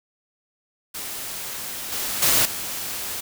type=noise with level steps; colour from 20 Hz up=white; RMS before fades=-32 / -27 / -18 / -30 dBFS; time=0.94-3.21 s; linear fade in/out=10 ms; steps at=1.92 / 2.22 / 2.45 s; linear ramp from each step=5 ms; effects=none